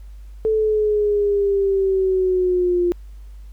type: exponential sweep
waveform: sine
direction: down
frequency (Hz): 440 to 349.2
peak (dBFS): -15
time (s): 0.45-2.92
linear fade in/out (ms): 0
effects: added 50 Hz sine -35 dBFS peak until 3.52 s + pink hiss -60 dBFS RMS until 3.52 s